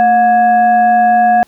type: tone with frequency modulation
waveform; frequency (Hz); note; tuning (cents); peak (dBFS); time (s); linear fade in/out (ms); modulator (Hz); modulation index
sine; 720; F#5; -47; -6; 0-1.43; 0; 944; 0.45
effects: pink hiss -51 dBFS RMS until 1.47 s